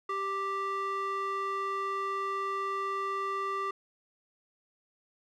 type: tone with band-pass filter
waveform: square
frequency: 392 Hz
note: G4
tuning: in tune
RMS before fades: -33 dBFS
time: 0.09-3.71 s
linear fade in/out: 5 ms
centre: 1200 Hz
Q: 2.1
effects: none